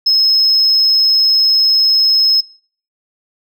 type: tone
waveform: sine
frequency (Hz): 5170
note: E8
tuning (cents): -34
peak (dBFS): -6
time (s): 0.06-2.41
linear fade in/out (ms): 10
effects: noise-tail reverb RT60 0.5 s tail -26 dB re dry + tanh soft clip ceiling -6 dBFS